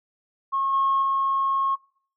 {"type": "tone with level steps", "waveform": "sine", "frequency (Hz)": 1086, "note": "C#6", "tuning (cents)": -36, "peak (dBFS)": [-21, -18, -20], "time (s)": [0.52, 1.76], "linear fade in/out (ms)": 20, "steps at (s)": [0.73, 1.02], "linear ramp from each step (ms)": 5, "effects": ["noise-tail reverb RT60 0.5 s tail -20 dB re dry", "tanh soft clip ceiling -14 dBFS"]}